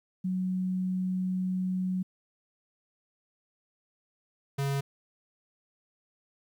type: tone pair in turn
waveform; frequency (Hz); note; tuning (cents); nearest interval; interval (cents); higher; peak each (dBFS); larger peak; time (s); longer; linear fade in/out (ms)
sine / square; 185 / 138.93; F#3 / C#3; 0 / +4; perfect fourth; 496; first; -27 / -28; first; 0.24-2.03 / 4.58-4.81; first; 10
effects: 11-bit